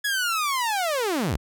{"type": "linear sweep", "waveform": "sawtooth", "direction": "down", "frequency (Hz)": [1698, 39.28], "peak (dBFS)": -19, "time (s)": [0.04, 1.37], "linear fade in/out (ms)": 10, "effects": []}